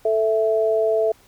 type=tone pair together; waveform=sine; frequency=440 / 659.3 Hz; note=A4 / E5; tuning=0 / 0 cents; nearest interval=perfect fifth; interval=700 cents; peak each=-19 dBFS; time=0.05-1.12 s; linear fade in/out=5 ms; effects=pink hiss -54 dBFS RMS until 1.27 s